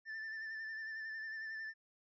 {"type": "tone with vibrato", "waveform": "triangle", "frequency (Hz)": 1772, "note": "A6", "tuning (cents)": 12, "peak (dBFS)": -40, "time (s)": [0.05, 1.74], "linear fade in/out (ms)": 50, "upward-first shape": "sine", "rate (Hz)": 11, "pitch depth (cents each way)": 32, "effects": ["resampled to 16000 Hz"]}